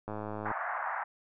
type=click train; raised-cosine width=1 ms; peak=-24 dBFS; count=47; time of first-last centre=0.08-0.514 s; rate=106 Hz
type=band-pass noise; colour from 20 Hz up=pink; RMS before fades=-35 dBFS; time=0.45-1.04 s; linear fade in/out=10 ms; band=700 to 1800 Hz; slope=48 dB/octave
effects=none